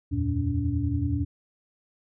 sine tone cluster, 79.7 / 90.4 / 117.7 / 285.9 Hz, D#2 / F#2 / A#2 / D4, +42 / -40 / +17 / -46 cents, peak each -29 dBFS, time 0.11-1.25 s, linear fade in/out 20 ms, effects none

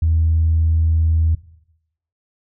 sine tone, 80.8 Hz, E2, 34 cents flat, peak -12 dBFS, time 0.02-1.35 s, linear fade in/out 5 ms, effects noise-tail reverb RT60 0.8 s tail -18 dB re dry + tanh soft clip ceiling -8 dBFS

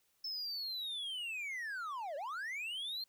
triangle linear two-way sweep, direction down then up, 5300 to 538 to 4251 Hz, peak -37 dBFS, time 0.24-3.04 s, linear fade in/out 5 ms, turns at 2.16 s, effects white hiss -75 dBFS RMS until 3.08 s

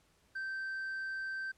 triangle tone with tanh clipping, 1557 Hz, G6, 12 cents flat, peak -37 dBFS, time 0.35-1.52 s, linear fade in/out 10 ms, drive 7 dB, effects pink hiss -70 dBFS RMS until 1.57 s + low-pass 11000 Hz 12 dB/octave

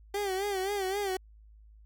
30% pulse tone with vibrato, 392 Hz, G4, in tune, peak -27 dBFS, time 0.14-1.17 s, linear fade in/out 5 ms, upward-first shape sine, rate 3.8 Hz, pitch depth 90 cents each way, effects added 53 Hz sine -52 dBFS peak until 1.85 s

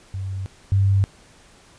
sine tone pair in turn, 96 / 98.02 Hz, G2 / G2, -36 / 0 cents, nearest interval unison, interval 36 cents, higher second, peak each -25 / -14 dBFS, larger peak second, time 0.14-0.46 / 0.72-1.04 s, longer neither, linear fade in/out 0 ms, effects pink hiss -51 dBFS RMS until 1.78 s + resampled to 22050 Hz

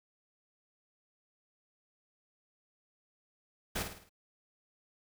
pink noise with echo, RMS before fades -35 dBFS, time 3.75-3.83 s, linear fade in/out 10 ms, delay 53 ms, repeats 5, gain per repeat -6 dB, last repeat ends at 4.095 s, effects none

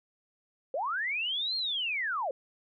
sine linear two-way sweep, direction up then down, 490 to 4280 to 490 Hz, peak -29 dBFS, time 0.74-2.31 s, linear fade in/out 2 ms, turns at 1.56 s, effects none

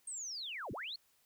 sine linear two-way sweep, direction down then up, 8650 to 61.74 to 4478 Hz, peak -40 dBFS, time 0.07-0.96 s, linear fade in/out 5 ms, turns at 0.72 s, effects white hiss -72 dBFS RMS until 1.25 s

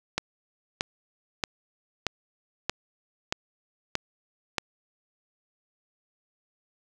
click train, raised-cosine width 0.2 ms, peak -8 dBFS, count 8, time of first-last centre 0.18-4.583 s, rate 1.59 Hz, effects none

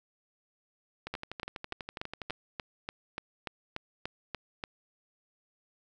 two click trains, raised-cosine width 0.3 ms, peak -19 / -22 dBFS, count 13 / 16, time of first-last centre 1.14-4.639 / 1.07-2.3 s, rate 3.43 / 12.2 Hz, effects none

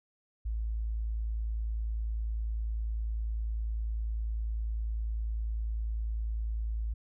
sine tone, 55 Hz, A1, in tune, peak -30 dBFS, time 0.45-6.94 s, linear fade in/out 10 ms, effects none

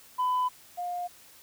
sine tone pair in turn, 1003 / 709.2 Hz, B5 / F5, +26 / +26 cents, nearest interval tritone, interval 600 cents, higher first, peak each -22 / -30 dBFS, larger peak first, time 0.18-0.49 / 0.77-1.08 s, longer neither, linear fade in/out 20 ms, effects tanh soft clip ceiling -22 dBFS + white hiss -54 dBFS RMS until 1.42 s

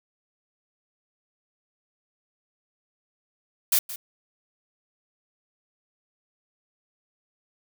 blue noise with echo, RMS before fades -20 dBFS, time 3.72-3.79 s, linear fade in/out 5 ms, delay 170 ms, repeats 1, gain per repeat -15 dB, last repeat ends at 3.96 s, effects none

